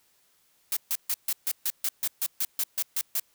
blue noise bursts, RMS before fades -27 dBFS, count 14, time 0.72-3.198 s, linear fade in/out 2 ms, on 47 ms, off 140 ms, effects white hiss -66 dBFS RMS until 3.34 s

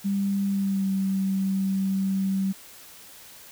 sine tone with pitch glide, 198.1 to 192.79 Hz, G3 to G3, +18 to -29 cents, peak -22 dBFS, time 0.04-2.53 s, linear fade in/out 20 ms, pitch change -47 cents, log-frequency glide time 0.48-0.92 s, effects white hiss -47 dBFS RMS until 3.51 s

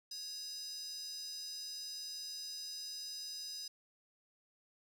square tone with high-pass filter, 554.4 Hz, C#5, in tune, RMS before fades -45 dBFS, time 0.11-3.68 s, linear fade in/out 5 ms, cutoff 5200 Hz, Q 9.7, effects none

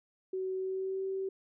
sine tone with pitch glide, 376.2 to 384.1 Hz, F#4 to G4, +29 to -35 cents, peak -32 dBFS, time 0.33-1.29 s, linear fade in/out 5 ms, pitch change +36 cents, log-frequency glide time 0.55-1.04 s, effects none

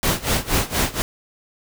pink noise with tremolo, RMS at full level -18 dBFS, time 0.03-1.02 s, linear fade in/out 0 ms, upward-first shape sine, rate 4.2 Hz, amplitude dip 90%, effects none

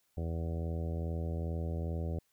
harmonic tone, 82.41 Hz, E2, in tune, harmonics 1 / 2 / 3 / 4 / 5 / 6 / 7 / 8 / 9, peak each -34 / -40 / -47 / -47 / -47 / -48 / -48 / -57 / -54 dBFS, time 0.17-2.19 s, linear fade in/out 5 ms, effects white hiss -75 dBFS RMS until 2.32 s

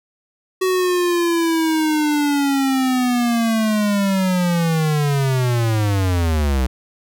square linear sweep, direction down, 375.7 to 61.74 Hz, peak -16 dBFS, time 0.61-6.67 s, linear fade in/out 10 ms, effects none

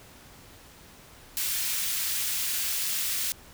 white high-pass noise, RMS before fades -29 dBFS, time 1.37-3.32 s, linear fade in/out 0 ms, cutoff 1900 Hz, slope 12 dB/octave, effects pink hiss -51 dBFS RMS until 3.53 s

